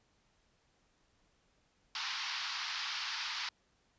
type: band-pass noise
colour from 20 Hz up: white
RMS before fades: -39 dBFS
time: 1.95-3.49 s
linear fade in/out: 2 ms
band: 870 to 5300 Hz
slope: 48 dB/octave
effects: pink hiss -73 dBFS RMS until 3.98 s + resampled to 16000 Hz